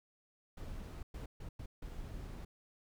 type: noise bursts at uneven times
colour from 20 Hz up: brown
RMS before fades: -45 dBFS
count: 5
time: 0.57-1.03 / 1.14-1.26 / 1.4-1.49 / 1.59-1.66 / 1.82-2.45 s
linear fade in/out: 5 ms
effects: none